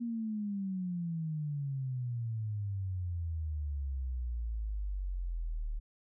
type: exponential sweep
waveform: sine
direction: down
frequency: 238.9 to 36.65 Hz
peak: -33 dBFS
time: 0-5.8 s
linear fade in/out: 20 ms
effects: none